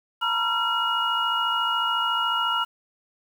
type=tone cluster; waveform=sine; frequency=911 / 965 / 1370 / 2885 Hz; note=A#5 / B5 / F6 / F#7; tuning=-40 / -40 / -34 / -44 cents; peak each=-31 / -29 / -24 / -27 dBFS; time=0.21-2.65 s; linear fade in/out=20 ms; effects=8-bit